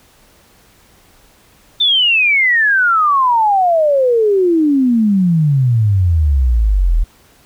sine exponential sweep, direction down, 3603 to 38 Hz, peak -9 dBFS, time 1.8-7.04 s, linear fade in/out 10 ms, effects pink hiss -49 dBFS RMS until 7.45 s

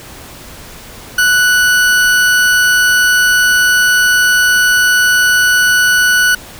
40% pulse tone, 1480 Hz, F#6, in tune, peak -7 dBFS, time 1.18-6.35 s, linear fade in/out 5 ms, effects pink hiss -33 dBFS RMS until 6.59 s

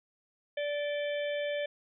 harmonic tone with a mistuned harmonic, 583 Hz, D5, 13 cents flat, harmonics 1 / 3 / 4 / 5 / 6, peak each -31 / -41 / -43 / -45 / -47 dBFS, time 0.57-1.66 s, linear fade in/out 5 ms, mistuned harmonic 5, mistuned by +100 cents, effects none

